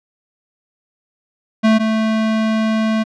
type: tone pair in turn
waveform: square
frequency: 220 / 220 Hz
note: A3 / A3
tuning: 0 / 0 cents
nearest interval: unison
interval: 0 cents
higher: neither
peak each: -10 / -15 dBFS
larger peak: first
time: 1.63-1.79 / 1.79-3.04 s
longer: second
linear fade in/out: 20 ms
effects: low-pass 4000 Hz 12 dB/octave